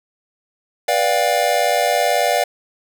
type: chord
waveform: square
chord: G dominant seventh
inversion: first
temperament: just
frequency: 490 / 588 / 705.6 / 784 Hz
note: B4 / D5 / F5 / G5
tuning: -14 / +2 / +18 / 0 cents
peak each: -24 / -20 / -19 / -24 dBFS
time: 0.88-2.44 s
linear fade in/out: 5 ms
effects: none